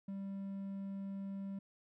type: tone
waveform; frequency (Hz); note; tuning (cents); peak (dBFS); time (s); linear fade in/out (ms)
triangle; 196; G3; 0; -38; 0.08-1.59; 5
effects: none